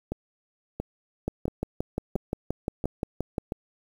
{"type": "two click trains", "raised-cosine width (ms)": 2, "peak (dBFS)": [-14, -16], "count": [13, 6], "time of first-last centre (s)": [[1.28, 3.382], [0.12, 3.521]], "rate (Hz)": [5.71, 1.47], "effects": ["8-bit"]}